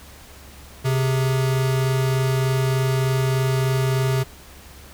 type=tone pair together; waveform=square; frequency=130.66 / 415.3 Hz; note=C3 / G#4; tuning=-2 / 0 cents; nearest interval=octave + minor sixth; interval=2002 cents; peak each=-19 / -30 dBFS; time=0.84-4.24 s; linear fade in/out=20 ms; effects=added 69 Hz sine -45 dBFS peak until 4.93 s + pink hiss -45 dBFS RMS until 4.93 s